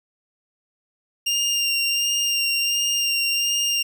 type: tone with vibrato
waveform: 25% pulse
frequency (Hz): 2794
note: F7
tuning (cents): 0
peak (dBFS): -16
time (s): 1.26-3.83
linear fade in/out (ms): 10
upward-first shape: sine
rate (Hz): 1.4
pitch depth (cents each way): 16
effects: none